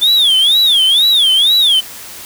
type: tone with vibrato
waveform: triangle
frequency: 3464 Hz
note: A7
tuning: 28 cents flat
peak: -6 dBFS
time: 0.01-1.81 s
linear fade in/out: 20 ms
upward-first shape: sine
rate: 2.1 Hz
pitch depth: 220 cents each way
effects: white hiss -31 dBFS RMS until 2.25 s